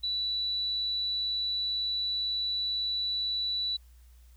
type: tone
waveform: sine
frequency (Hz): 3951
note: B7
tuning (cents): 0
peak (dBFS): -28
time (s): 0.03-3.77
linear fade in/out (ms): 10
effects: added 60 Hz sine -52 dBFS peak until 4.36 s + white hiss -67 dBFS RMS until 4.36 s